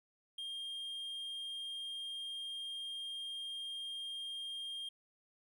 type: tone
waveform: triangle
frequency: 3213 Hz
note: G7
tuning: 42 cents sharp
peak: -39 dBFS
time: 0.38-4.89 s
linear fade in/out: 5 ms
effects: none